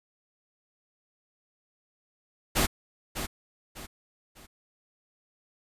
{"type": "noise with echo", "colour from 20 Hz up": "pink", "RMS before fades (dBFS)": -24, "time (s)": [2.55, 2.67], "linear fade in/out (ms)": 20, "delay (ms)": 600, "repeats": 3, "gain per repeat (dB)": -9, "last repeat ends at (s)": 4.47, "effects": ["resampled to 32000 Hz"]}